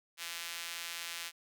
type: tone with high-pass filter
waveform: sawtooth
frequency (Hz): 169.4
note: E3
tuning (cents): +48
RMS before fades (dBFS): -42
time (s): 0.17-1.32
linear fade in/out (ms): 50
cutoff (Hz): 2400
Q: 0.9
effects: none